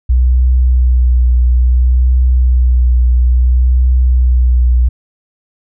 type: tone with vibrato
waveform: sine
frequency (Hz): 62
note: B1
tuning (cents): +7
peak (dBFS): -6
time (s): 0.09-4.89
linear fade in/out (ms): 10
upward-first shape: triangle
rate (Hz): 0.59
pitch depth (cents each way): 29
effects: none